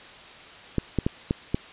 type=clicks; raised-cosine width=3 ms; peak=-9 dBFS; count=5; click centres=0.783 / 0.987 / 1.065 / 1.309 / 1.545 s; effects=white hiss -45 dBFS RMS until 1.72 s + resampled to 8000 Hz